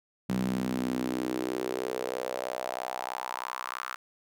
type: tone with high-pass filter sweep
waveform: sawtooth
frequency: 63.1 Hz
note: B1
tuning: 38 cents sharp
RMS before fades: -33 dBFS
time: 0.29-3.96 s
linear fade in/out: 5 ms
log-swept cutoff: 180 to 1300 Hz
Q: 3.8
effects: none